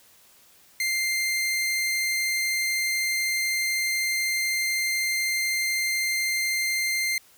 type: tone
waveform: sawtooth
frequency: 2096 Hz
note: C7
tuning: 2 cents sharp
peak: -20 dBFS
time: 0.8-7.18 s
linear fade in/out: 2 ms
effects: white hiss -56 dBFS RMS until 7.37 s